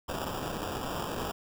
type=noise with sample-and-hold; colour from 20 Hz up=blue; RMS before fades=-35 dBFS; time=0.08-1.32 s; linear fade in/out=10 ms; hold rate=2100 Hz; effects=none